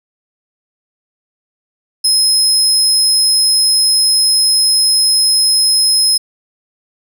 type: tone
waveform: 30% pulse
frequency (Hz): 5130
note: E8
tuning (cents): -48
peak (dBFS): -5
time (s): 2.04-6.18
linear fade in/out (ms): 10
effects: none